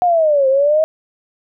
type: linear two-way sweep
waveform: sine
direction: down then up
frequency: 727 to 523.3 to 639 Hz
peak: -10 dBFS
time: 0.02-0.84 s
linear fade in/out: 0 ms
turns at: 0.48 s
effects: none